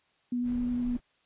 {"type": "tone with vibrato", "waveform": "sine", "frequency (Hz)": 244.3, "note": "B3", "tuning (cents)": -19, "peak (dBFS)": -27, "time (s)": [0.32, 0.97], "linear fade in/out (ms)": 5, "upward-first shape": "sine", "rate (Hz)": 11, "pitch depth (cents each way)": 10}
{"type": "noise", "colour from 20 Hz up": "brown", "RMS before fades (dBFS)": -42, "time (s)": [0.43, 1.01], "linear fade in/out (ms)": 50}
{"effects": ["white hiss -69 dBFS RMS until 1.25 s", "resampled to 8000 Hz"]}